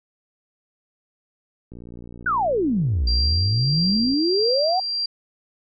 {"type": "click train", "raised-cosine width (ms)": 3, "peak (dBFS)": -27, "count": 144, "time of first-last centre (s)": [1.72, 4.136], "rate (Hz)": 59.2}
{"type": "exponential two-way sweep", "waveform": "sine", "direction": "down then up", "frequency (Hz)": [1560, 55, 776], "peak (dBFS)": -18, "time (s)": [2.26, 4.8], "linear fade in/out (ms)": 5, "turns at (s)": 3.08}
{"type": "tone with tremolo", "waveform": "sine", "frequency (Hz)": 4736, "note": "D8", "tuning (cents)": 14, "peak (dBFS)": -20, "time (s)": [3.07, 5.06], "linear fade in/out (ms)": 5, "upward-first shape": "triangle", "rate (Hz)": 1.6, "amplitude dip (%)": 45}
{"effects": []}